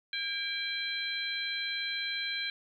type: harmonic tone with a mistuned harmonic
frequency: 806 Hz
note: G5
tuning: 48 cents sharp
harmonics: 2 / 3 / 4 / 5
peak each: -38 / -37 / -39 / -36 dBFS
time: 0.13-2.5 s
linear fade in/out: 2 ms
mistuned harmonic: 3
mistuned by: -62 cents
effects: 11-bit